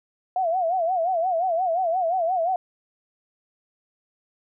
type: tone with vibrato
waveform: sine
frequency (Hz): 703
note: F5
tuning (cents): +11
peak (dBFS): -20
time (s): 0.36-2.56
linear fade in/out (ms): 2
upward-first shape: sine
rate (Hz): 5.7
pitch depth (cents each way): 140
effects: none